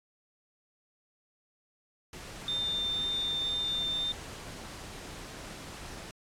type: tone in noise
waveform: sine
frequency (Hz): 3601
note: A7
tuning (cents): +39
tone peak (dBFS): -29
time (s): 2.48-4.12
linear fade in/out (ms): 2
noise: pink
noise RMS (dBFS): -44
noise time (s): 2.13-6.11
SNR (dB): +12
effects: low-pass 9000 Hz 12 dB/octave + AAC 64 kbps